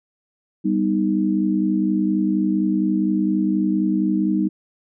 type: chord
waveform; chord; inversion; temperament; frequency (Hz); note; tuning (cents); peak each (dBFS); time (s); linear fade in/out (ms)
sine; G augmented; none; equal; 196 / 246.9 / 311.1; G3 / B3 / D#4; 0 / 0 / 0; -20 / -25 / -20; 0.64-4.49; 20
effects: none